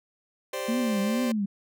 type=chord; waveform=sawtooth; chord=G suspended fourth; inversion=none; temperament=just; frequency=392 / 522.7 / 588 Hz; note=G4 / C5 / D5; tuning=0 / -2 / +2 cents; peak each=-33 / -28 / -31 dBFS; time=0.53-1.32 s; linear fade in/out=5 ms
type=tone with vibrato; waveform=sine; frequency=222 Hz; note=A3; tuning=16 cents sharp; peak=-24 dBFS; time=0.68-1.46 s; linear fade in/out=10 ms; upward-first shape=triangle; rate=2.3 Hz; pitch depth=220 cents each way
effects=none